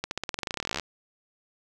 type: accelerating click train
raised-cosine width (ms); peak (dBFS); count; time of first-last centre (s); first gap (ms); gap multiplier
0.2; -12; 24; 0.04-0.797; 71; 0.92
effects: none